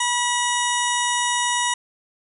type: harmonic tone with a mistuned harmonic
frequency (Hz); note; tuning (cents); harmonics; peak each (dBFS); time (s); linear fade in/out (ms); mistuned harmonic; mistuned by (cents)
971; B5; -30; 1 / 2 / 3 / 4 / 6 / 7 / 8 / 9 / 10; -23 / -26 / -28 / -29 / -31 / -31 / -32 / -33 / -33; 0-1.74; 5; 4; -61
effects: none